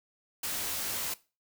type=noise with comb filter; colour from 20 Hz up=white; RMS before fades=-34 dBFS; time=0.43-1.14 s; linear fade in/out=5 ms; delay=18 ms; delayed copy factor=-0.65; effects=noise-tail reverb RT60 0.3 s tail -19 dB re dry